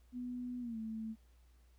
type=tone with pitch glide; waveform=sine; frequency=247.1 to 221.4 Hz; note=B3 to A3; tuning=+1 to +11 cents; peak=-39 dBFS; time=0.12-1.16 s; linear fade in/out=50 ms; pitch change=-190 cents; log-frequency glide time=0.6-0.78 s; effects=added 60 Hz sine -62 dBFS peak until 1.78 s + pink hiss -75 dBFS RMS until 1.78 s